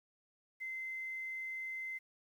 sine tone, 2068 Hz, C7, 21 cents flat, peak -39 dBFS, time 0.6-1.99 s, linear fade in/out 20 ms, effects 11-bit

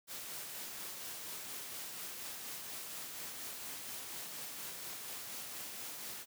white noise with tremolo, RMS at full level -44 dBFS, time 0.07-6.26 s, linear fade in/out 50 ms, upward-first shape sine, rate 4.2 Hz, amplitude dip 25%, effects high-pass 100 Hz 12 dB/octave

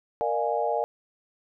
sine chord, Bb dominant seventh, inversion none, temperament equal with one note detuned, 466.2 / 601.8 / 698.5 / 830.6 Hz, Bb4 / D5 / F5 / Ab5, 0 / +42 / 0 / 0 cents, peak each -29 dBFS, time 0.21-0.84 s, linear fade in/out 0 ms, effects none

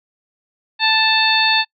harmonic tone with a mistuned harmonic, 880 Hz, A5, in tune, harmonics 1 / 2 / 3 / 4 / 5, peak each -19 / -19 / -19 / -19 / -19 dBFS, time 0.79-1.65 s, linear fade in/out 50 ms, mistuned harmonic 4, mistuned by +40 cents, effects noise-tail reverb RT60 0.1 s tail -26 dB re dry

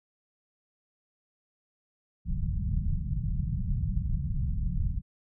pink low-pass noise, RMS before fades -29 dBFS, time 2.25-5.02 s, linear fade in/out 50 ms, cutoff 180 Hz, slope 48 dB/octave, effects none

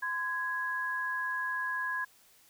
sine tone pair together, 1024.8 / 1661 Hz, C6 / G#6, -36 / 0 cents, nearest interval minor sixth, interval 836 cents, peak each -36 / -32 dBFS, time 0.02-2.05 s, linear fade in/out 10 ms, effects white hiss -62 dBFS RMS until 2.49 s

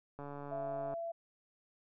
click train, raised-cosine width 1 ms, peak -32 dBFS, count 108, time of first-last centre 0.19-0.938 s, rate 143 Hz
sine tone, 672 Hz, E5, 33 cents sharp, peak -37 dBFS, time 0.51-1.12 s, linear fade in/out 10 ms
effects none

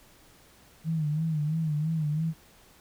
sine tone with vibrato, 155.56 Hz, D#3, in tune, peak -25 dBFS, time 0.84-2.34 s, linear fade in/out 50 ms, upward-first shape sine, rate 3 Hz, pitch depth 84 cents each way, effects pink hiss -57 dBFS RMS until 2.8 s

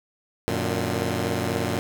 10% pulse chord, Gb augmented, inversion none, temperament equal with one note detuned, 92.5 / 116.54 / 149.83 Hz, Gb2 / Bb2 / D3, 0 / 0 / +35 cents, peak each -19 / -19 / -23 dBFS, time 0.48-1.79 s, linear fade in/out 0 ms, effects none

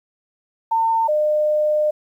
sine tone pair in turn, 904 / 605.4 Hz, A5 / D#5, +47 / -48 cents, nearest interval perfect fifth, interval 695 cents, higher first, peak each -15 dBFS, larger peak neither, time 0.71-1.08 / 1.08-1.91 s, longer second, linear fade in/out 10 ms, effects 9-bit

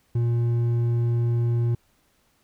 sine tone with hard clipping, 118.1 Hz, A#2, 23 cents sharp, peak -21 dBFS, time 0.15-1.75 s, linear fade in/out 5 ms, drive 5 dB, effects pink hiss -65 dBFS RMS until 2.43 s

